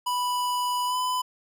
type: tone with pitch glide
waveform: square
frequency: 987.8 to 1003.9 Hz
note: B5 to B5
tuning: 0 to +28 cents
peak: -25 dBFS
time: 0.06-1.22 s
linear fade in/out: 10 ms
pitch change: +28 cents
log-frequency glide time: 0.86-0.96 s
effects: none